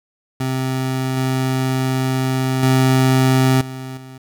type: tone with level steps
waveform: 25% pulse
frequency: 130.81 Hz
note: C3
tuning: in tune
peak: -15 / -13 / -8 / -24 / -31 dBFS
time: 0.4-4.18 s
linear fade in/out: 5 ms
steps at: 1.17 / 2.63 / 3.61 / 3.97 s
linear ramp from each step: 2 ms
effects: none